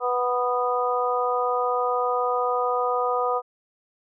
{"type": "harmonic tone", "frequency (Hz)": 246.9, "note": "B3", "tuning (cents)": 0, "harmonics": [2, 3, 4, 5], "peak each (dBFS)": [-25, -27, -29, -26], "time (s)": [0, 3.42], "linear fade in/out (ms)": 50, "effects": []}